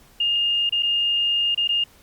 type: tone with dropouts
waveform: sine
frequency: 2828 Hz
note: F7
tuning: 21 cents sharp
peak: -18 dBFS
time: 0.2-1.84 s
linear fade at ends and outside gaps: 5 ms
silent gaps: 0.694-0.723 / 0.825-0.83 / 1.548-1.575 / 1.676-1.69 s
effects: pink hiss -53 dBFS RMS until 2.02 s + Opus 48 kbps